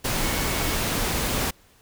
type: tone in noise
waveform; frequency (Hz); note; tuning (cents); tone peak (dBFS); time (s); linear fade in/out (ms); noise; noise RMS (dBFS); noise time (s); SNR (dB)
sine; 2211; C#7; -5; -36; 0.22-0.75; 10; pink; -25; 0.04-1.51; -14
effects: pink hiss -57 dBFS RMS until 1.81 s